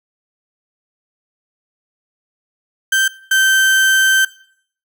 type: tone pair in turn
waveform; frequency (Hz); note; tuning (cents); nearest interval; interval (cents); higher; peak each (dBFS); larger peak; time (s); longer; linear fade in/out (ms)
35% pulse; 1561 / 1553; G6 / G6; -8 / -17; unison; 9; first; -10 / -9; second; 2.92-3.08 / 3.31-4.25; second; 5
effects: noise-tail reverb RT60 0.6 s tail -19 dB re dry